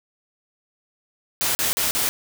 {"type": "noise bursts", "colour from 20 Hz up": "white", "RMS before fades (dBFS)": -22, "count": 4, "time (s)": [1.41, 2.09], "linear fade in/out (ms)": 0, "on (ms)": 140, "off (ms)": 40, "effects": []}